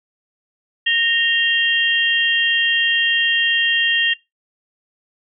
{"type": "tone cluster", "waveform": "sine", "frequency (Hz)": [1852, 2779, 3202], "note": ["A#6", "F7", "G7"], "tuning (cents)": [-12, -9, 36], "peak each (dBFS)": -18, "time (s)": [0.86, 4.14], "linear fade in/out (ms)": 10, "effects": ["noise-tail reverb RT60 0.2 s tail -21 dB re dry"]}